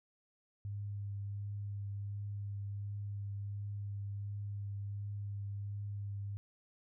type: tone with vibrato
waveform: sine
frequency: 101.2 Hz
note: G#2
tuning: 44 cents flat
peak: -38 dBFS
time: 0.65-6.37 s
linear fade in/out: 0 ms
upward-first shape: triangle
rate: 1.4 Hz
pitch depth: 16 cents each way
effects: none